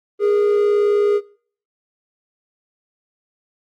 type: tone pair together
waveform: triangle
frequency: 411.4 / 470.2 Hz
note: G#4 / A#4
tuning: -16 / +15 cents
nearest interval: major second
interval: 231 cents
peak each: -12 / -21 dBFS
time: 0.19-1.21 s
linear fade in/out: 50 ms
effects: noise-tail reverb RT60 0.5 s tail -22 dB re dry + Opus 32 kbps